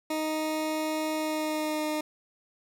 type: tone with pitch glide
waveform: 20% pulse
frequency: 311.5 to 306 Hz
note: D#4 to D#4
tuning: +2 to -29 cents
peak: -23 dBFS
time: 0.1-2.01 s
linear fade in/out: 5 ms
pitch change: -31 cents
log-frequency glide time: 1.14-1.87 s
effects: none